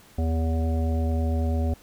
harmonic tone with a mistuned harmonic, 81.3 Hz, E2, 23 cents flat, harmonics 1 / 3 / 5 / 7 / 9, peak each -22 / -30 / -37 / -36 / -38 dBFS, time 0.18-1.74 s, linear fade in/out 5 ms, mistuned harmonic 1, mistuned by -66 cents, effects pink hiss -53 dBFS RMS until 1.82 s

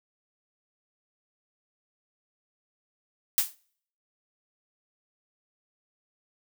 blue noise with exponential decay, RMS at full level -19 dBFS, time 3.38-3.55 s, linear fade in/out 0 ms, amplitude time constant 35 ms, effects noise-tail reverb RT60 0.6 s tail -25 dB re dry

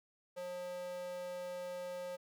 square tone with high-pass filter, 179 Hz, F3, 43 cents sharp, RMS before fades -43 dBFS, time 0.36-2.17 s, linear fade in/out 20 ms, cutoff 480 Hz, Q 4.4, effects none

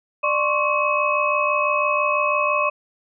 sine tone cluster, 595 / 1065 / 1131 / 2556 Hz, D5 / C6 / C#6 / D#7, +22 / +30 / +34 / +46 cents, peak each -23 dBFS, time 0.23-2.7 s, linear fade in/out 10 ms, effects none

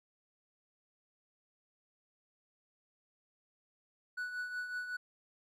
triangle tone with tremolo, 1479 Hz, F#6, 1 cent flat, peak -33 dBFS, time 4.17-4.97 s, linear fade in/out 10 ms, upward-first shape triangle, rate 5.4 Hz, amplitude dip 60%, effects none

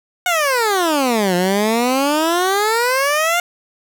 15% pulse exponential two-way sweep, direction down then up, 740 to 174.61 to 713 Hz, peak -8 dBFS, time 0.26-3.4 s, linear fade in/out 2 ms, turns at 1.35 s, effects none

